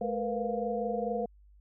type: tone cluster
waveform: sine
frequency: 213.2 / 454 / 476.5 / 501 / 701 Hz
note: G#3 / A#4 / A#4 / B4 / F5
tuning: +46 / -46 / +38 / +25 / +6 cents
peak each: -36 / -40 / -34 / -36 / -35 dBFS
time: 0.01-1.26 s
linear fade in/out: 5 ms
effects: added 50 Hz sine -55 dBFS peak until 1.6 s